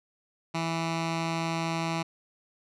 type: tone with notch filter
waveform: 10% pulse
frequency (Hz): 164.81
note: E3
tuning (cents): 0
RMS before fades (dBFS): -30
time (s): 0.54-2.03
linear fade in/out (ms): 10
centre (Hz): 470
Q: 1.2
effects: low-pass 6000 Hz 12 dB/octave